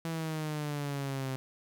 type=exponential sweep; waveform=sawtooth; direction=down; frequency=165.6 to 130.81 Hz; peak=-29 dBFS; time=0.05-1.36 s; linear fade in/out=0 ms; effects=none